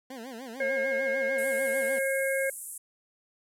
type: tone with vibrato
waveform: 20% pulse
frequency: 245.1 Hz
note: B3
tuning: 13 cents flat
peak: -34 dBFS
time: 0.1-1.99 s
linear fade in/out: 5 ms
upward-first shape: sine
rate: 6.7 Hz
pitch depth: 180 cents each way
type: harmonic tone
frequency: 539 Hz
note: C#5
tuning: 49 cents flat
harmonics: 1 / 3 / 4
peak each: -27 / -32 / -33 dBFS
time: 0.6-2.5 s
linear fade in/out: 5 ms
type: band-pass noise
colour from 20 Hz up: pink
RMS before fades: -41 dBFS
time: 1.38-2.78 s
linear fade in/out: 5 ms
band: 8200 to 12000 Hz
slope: 48 dB/octave
effects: none